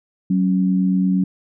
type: tone pair together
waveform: sine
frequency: 186.8 / 275.5 Hz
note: F#3 / C#4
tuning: +17 / -11 cents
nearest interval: perfect fifth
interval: 672 cents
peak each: -15 / -22 dBFS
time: 0.3-1.24 s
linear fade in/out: 5 ms
effects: none